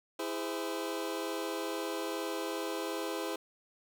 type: chord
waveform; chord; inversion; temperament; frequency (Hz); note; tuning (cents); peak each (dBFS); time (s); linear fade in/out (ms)
sawtooth; E augmented; none; just; 329.6 / 412 / 515; E4 / G#4 / B#4; 0 / -14 / -28; -34 / -35 / -35; 0.19-3.36; 5
effects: none